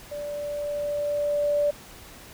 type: tone with level ramp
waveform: sine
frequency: 584 Hz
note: D5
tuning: 10 cents flat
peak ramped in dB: -31 to -19 dBFS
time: 0.11-1.71 s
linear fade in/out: 10 ms
effects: pink hiss -46 dBFS RMS until 2.33 s